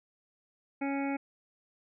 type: harmonic tone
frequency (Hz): 277.2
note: C#4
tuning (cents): 0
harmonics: 1 / 2 / 3 / 5 / 6 / 7 / 8 / 9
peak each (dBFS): -31 / -40 / -38 / -46 / -51 / -50 / -42 / -48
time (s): 0.81-1.17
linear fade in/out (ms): 10
effects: none